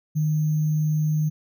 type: tone with sample-and-hold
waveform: sine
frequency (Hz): 153.6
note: D#3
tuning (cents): -22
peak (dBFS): -19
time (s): 0.15-1.3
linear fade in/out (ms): 20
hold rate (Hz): 6300
effects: none